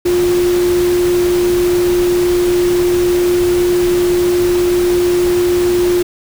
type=tone in noise; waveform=sine; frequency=354.3 Hz; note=F4; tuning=25 cents sharp; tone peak=-10 dBFS; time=0.05-6.03 s; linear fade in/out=10 ms; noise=pink; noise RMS=-24 dBFS; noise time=0.05-6.03 s; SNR=+11 dB; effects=none